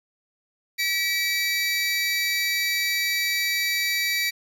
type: tone pair together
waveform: 25% pulse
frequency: 1934 / 2300 Hz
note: B6 / D7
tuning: -37 / -37 cents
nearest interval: minor third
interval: 300 cents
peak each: -23 / -20 dBFS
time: 0.78-4.31 s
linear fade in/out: 20 ms
effects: none